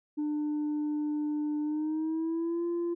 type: tone with pitch glide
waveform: sine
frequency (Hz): 298.9 to 343.3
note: D4 to F4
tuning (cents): +31 to -30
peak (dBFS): -26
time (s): 0.17-2.95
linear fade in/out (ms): 20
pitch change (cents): +239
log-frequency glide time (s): 1.62-2.65
effects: tanh soft clip ceiling -27 dBFS